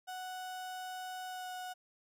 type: tone with pitch glide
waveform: 35% pulse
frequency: 740 to 734.5 Hz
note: F#5 to F#5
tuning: 0 to -13 cents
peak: -39 dBFS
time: 0.07-1.74 s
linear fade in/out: 20 ms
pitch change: -13 cents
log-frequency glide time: 1.27-1.49 s
effects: none